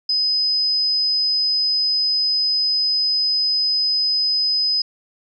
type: tone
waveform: sine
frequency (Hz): 5030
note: D#8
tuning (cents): +18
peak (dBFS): -16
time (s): 0.09-4.82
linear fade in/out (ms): 5
effects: none